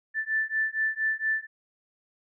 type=beating tone pair; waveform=sine; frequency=1760 / 1764.3 Hz; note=A6 / A6; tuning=0 / +4 cents; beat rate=4.3 Hz; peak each=-28 dBFS; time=0.14-1.47 s; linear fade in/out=50 ms; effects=none